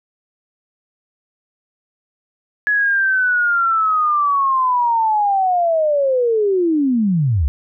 sine linear sweep, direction down, 1695 to 61 Hz, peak -13 dBFS, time 2.67-7.48 s, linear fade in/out 0 ms, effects none

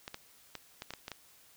clicks, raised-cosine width 0.2 ms, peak -23 dBFS, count 8, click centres 0.079 / 0.144 / 0.553 / 0.821 / 0.906 / 0.937 / 1.081 / 1.117 s, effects white hiss -61 dBFS RMS until 1.56 s

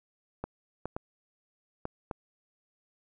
clicks, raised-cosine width 1 ms, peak -20 dBFS, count 5, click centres 0.44 / 0.856 / 0.965 / 1.854 / 2.112 s, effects none

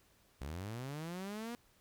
sawtooth linear sweep, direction up, 62.8 to 242.2 Hz, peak -37 dBFS, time 0.41-1.55 s, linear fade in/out 0 ms, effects pink hiss -69 dBFS RMS until 1.8 s

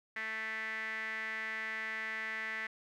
sawtooth tone with band-pass filter, 220 Hz, A3, in tune, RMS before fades -39 dBFS, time 0.16-2.67 s, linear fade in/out 5 ms, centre 1900 Hz, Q 8.6, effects none

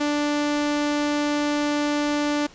sawtooth tone, 293.7 Hz, D4, in tune, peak -17 dBFS, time 0-2.47 s, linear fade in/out 10 ms, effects pink hiss -48 dBFS RMS until 2.54 s + resampled to 16000 Hz

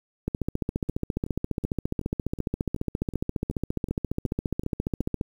two click trains, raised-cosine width 3 ms, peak -13 / -22 dBFS, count 73 / 12, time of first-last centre 0.28-5.212 / 0.89-5.01 s, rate 14.6 / 2.67 Hz, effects 8-bit

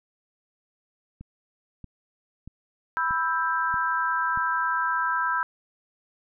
click train, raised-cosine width 5 ms, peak -28 dBFS, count 6, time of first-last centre 1.21-4.375 s, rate 1.58 Hz
sine chord, E minor, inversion second, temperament just, 988.9 / 1318.5 / 1582.2 Hz, B5 / E6 / G6, +2 / 0 / +16 cents, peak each -27 dBFS, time 2.97-5.43 s, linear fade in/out 0 ms
effects none

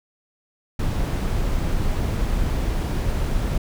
brown noise, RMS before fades -22 dBFS, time 0.79-3.58 s, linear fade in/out 5 ms, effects none

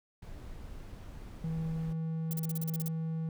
brown noise, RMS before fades -45 dBFS, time 0.22-1.93 s, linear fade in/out 5 ms
triangle tone, 161.4 Hz, E3, 36 cents flat, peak -30 dBFS, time 1.44-3.29 s, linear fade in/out 2 ms
violet noise bursts, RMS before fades -39 dBFS, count 10, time 2.31-2.881 s, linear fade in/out 0 ms, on 22 ms, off 39 ms
effects none

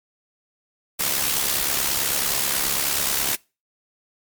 white noise with amplitude modulation, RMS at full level -20 dBFS, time 0.99-3.36 s, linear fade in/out 10 ms, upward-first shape sine, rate 69.3 Hz, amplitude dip 55%, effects noise-tail reverb RT60 0.3 s tail -25 dB re dry + MP3 96 kbps

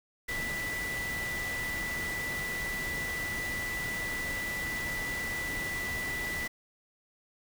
sine tone in noise, 1975.5 Hz, B6, in tune, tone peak -33 dBFS, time 0.28-6.48 s, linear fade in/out 10 ms, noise pink, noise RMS -39 dBFS, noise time 0.28-6.48 s, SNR +3 dB, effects none

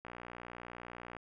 click train, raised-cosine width 0.5 ms, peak -30 dBFS, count 68, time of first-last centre 0.05-1.167 s, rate 60 Hz, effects none

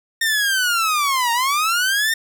sawtooth linear two-way sweep, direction down then up, 1833 to 920 to 1833 Hz, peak -13 dBFS, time 0.21-2.14 s, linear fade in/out 5 ms, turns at 1.32 s, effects none

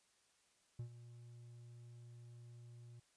triangle tone with ADSR envelope, 119.3 Hz, A#2, 41 cents sharp, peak -39 dBFS, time 0.79-3 s, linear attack 6 ms, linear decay 91 ms, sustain -13 dB, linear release 8 ms, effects white hiss -75 dBFS RMS until 3.16 s + resampled to 22050 Hz

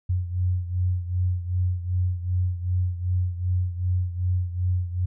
sine beating tone pair, 89.8 / 92.4 Hz, F2 / F#2, +49 / -2 cents, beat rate 2.6 Hz, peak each -23 / -28 dBFS, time 0.09-5.06 s, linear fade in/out 10 ms, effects none

